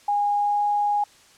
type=tone with pitch glide; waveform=sine; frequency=820 to 824.8 Hz; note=G#5 to G#5; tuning=-22 to -12 cents; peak=-19 dBFS; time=0.08-1.04 s; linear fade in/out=5 ms; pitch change=+10 cents; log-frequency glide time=0.34-0.64 s; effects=white hiss -53 dBFS RMS until 1.37 s + low-pass 8000 Hz 12 dB/octave